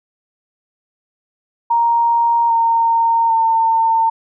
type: tone with pitch steps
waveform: sine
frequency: 934 / 919 / 904.3 Hz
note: A#5 / A#5 / A5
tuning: +3 / -25 / +47 cents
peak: -11 dBFS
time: 1.7-4.1 s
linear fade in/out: 10 ms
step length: 800 ms
effects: none